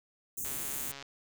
white band-stop noise, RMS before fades -37 dBFS, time 0.37-0.92 s, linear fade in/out 10 ms, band 410 to 6100 Hz, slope 96 dB/octave
click train, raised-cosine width 0.2 ms, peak -27 dBFS, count 81, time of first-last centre 0.45-1.026 s, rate 139 Hz
effects none

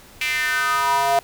square tone with high-pass filter sweep, 138.59 Hz, C#3, in tune, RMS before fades -20 dBFS, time 0.21-1.19 s, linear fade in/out 2 ms, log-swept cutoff 2400 to 690 Hz, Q 5, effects pink hiss -46 dBFS RMS until 1.23 s

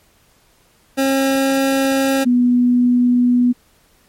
25% pulse / sine tone pair in turn, 270.1 / 245.4 Hz, C#4 / B3, -45 / -11 cents, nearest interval major second, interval 166 cents, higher first, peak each -10 dBFS, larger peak neither, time 0.97-2.25 / 2.25-3.53 s, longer neither, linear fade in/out 20 ms, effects pink hiss -55 dBFS RMS until 4.08 s + MP3 64 kbps

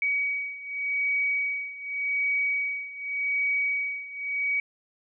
sine beating tone pair, 2263 / 2263.86 Hz, C#7 / C#7, +35 / +36 cents, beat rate 0.86 Hz, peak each -27 / -30 dBFS, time 0.02-4.6 s, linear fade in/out 2 ms, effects none

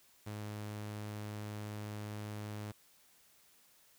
sawtooth tone, 105.2 Hz, G#2, 23 cents sharp, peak -37 dBFS, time 0.26-2.72 s, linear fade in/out 10 ms, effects white hiss -66 dBFS RMS until 3.98 s

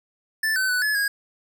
square tone with pitch steps, 1760 / 1524 / 1489 / 1710 / 1642 Hz, A6 / G6 / F#6 / A6 / G#6, 0 / -49 / +11 / -50 / -20 cents, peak -21 dBFS, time 0.43-1.08 s, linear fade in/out 5 ms, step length 130 ms, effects none

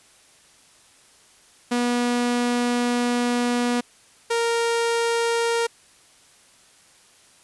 sawtooth tone pair in turn, 242.4 / 464.9 Hz, B3 / A#4, -32 / -5 cents, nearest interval major seventh, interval 1127 cents, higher second, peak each -16 dBFS, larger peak neither, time 1.71-3.81 / 4.3-5.67 s, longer first, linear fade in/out 10 ms, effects white hiss -54 dBFS RMS until 7.43 s + resampled to 24000 Hz

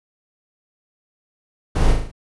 brown noise with echo, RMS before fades -17 dBFS, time 1.75-1.93 s, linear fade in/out 10 ms, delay 37 ms, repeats 5, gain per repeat -4 dB, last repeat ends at 2.115 s, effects resampled to 24000 Hz

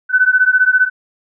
sine beating tone pair, 1500 / 1515 Hz, F#6 / F#6, +23 / +40 cents, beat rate 15 Hz, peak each -12 dBFS, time 0.09-0.9 s, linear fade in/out 50 ms, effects none

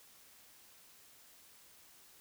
silence, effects white hiss -61 dBFS RMS until 2.2 s

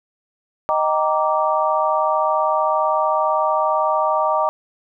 sine chord, Eb major seventh, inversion none, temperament just, 622.3 / 777.8 / 933.4 / 1166.7 Hz, Eb5 / G5 / Bb5 / D6, 0 / -14 / +2 / -12 cents, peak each -20 / -23 / -21 / -21 dBFS, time 0.69-4.49 s, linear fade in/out 0 ms, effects none

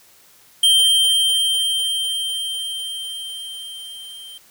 square tone with level ramp, 3148 Hz, G7, 7 cents sharp, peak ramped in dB -11 to -36 dBFS, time 0.63-4.38 s, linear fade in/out 5 ms, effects white hiss -51 dBFS RMS until 4.5 s

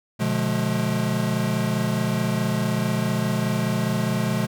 square chord, B diminished seventh, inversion none, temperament just, 123.47 / 148.16 / 177.8 / 213.4 Hz, B2 / D3 / F3 / Ab3, 0 / +16 / +31 / +47 cents, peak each -27 / -30 / -28 / -26 dBFS, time 0.19-4.47 s, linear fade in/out 20 ms, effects none

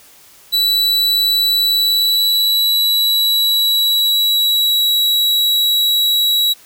45% pulse tone with pitch glide, 3951 to 3888 Hz, B7 to B7, 0 to -28 cents, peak -11 dBFS, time 0.52-6.54 s, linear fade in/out 20 ms, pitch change -28 cents, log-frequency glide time 1.53-4.89 s, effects white hiss -45 dBFS RMS until 6.65 s

